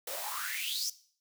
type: noise with high-pass filter sweep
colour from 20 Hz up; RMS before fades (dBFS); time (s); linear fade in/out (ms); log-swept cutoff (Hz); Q
white; -36; 0.07-0.9; 5; 460 to 6000; 7.9
effects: noise-tail reverb RT60 0.5 s tail -17 dB re dry